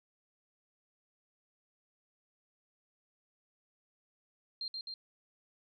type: tone with echo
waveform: sine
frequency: 4186 Hz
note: C8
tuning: in tune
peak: -36 dBFS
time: 4.61-4.68 s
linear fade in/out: 2 ms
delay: 130 ms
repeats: 2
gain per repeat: -2 dB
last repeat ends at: 4.94 s
effects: none

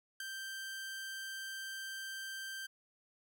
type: tone with ADSR envelope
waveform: sawtooth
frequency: 1568 Hz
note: G6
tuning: in tune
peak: -33 dBFS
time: 0.2-2.67 s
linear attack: 4 ms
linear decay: 5 ms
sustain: -5 dB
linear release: 14 ms
effects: none

